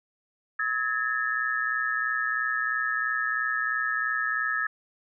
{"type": "tone cluster", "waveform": "sine", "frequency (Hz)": [1284, 1672, 1795], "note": ["E6", "G#6", "A6"], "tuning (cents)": [-46, 11, 34], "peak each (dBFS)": [-30, -28, -30], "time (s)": [0.59, 4.67], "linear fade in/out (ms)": 5, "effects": []}